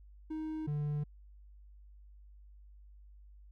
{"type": "tone pair in turn", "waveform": "triangle", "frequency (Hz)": [313, 147.72], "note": ["D#4", "D3"], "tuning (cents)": [10, 10], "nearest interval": "octave + minor second", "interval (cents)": 1300, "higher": "first", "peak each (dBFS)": [-34, -30], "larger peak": "second", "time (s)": [[0.3, 0.67], [0.67, 1.04]], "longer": "neither", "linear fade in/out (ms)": 10, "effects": ["added 50 Hz sine -53 dBFS peak until 3.51 s"]}